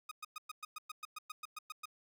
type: tone bursts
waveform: sawtooth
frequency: 1244.5 Hz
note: D#6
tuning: in tune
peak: -38 dBFS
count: 14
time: 0.09-1.856 s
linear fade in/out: 5 ms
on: 24 ms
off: 110 ms
effects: none